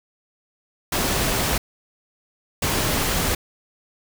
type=noise bursts at uneven times; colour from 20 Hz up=pink; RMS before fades=-22 dBFS; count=2; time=0.92-1.58 / 2.62-3.35 s; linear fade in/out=5 ms; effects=none